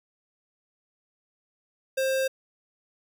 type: tone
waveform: square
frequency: 530 Hz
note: C5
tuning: 22 cents sharp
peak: -24 dBFS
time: 1.97-2.28 s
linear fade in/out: 10 ms
effects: none